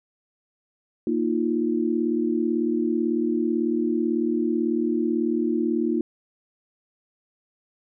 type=chord; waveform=sine; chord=Bb suspended fourth; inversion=none; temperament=equal; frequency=233.1 / 311.1 / 349.2 Hz; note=Bb3 / Eb4 / F4; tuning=0 / 0 / 0 cents; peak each=-25 / -25 / -25 dBFS; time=1.07-6.01 s; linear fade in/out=2 ms; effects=none